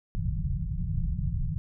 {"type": "low-pass noise", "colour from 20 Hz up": "pink", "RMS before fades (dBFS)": -29, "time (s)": [0.15, 1.58], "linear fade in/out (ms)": 0, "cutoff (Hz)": 180, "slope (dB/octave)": 96, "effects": []}